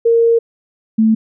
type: tone pair in turn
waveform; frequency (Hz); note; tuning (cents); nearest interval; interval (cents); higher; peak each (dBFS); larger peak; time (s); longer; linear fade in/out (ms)
sine; 462.4 / 220.8; A#4 / A3; -14 / +6; octave + minor second; 1280; first; -8; neither; 0.05-0.39 / 0.98-1.15; first; 10
effects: none